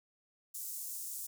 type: high-pass noise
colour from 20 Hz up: pink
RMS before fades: -42 dBFS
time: 0.54-1.27 s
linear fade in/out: 10 ms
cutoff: 7100 Hz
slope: 24 dB/octave
effects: none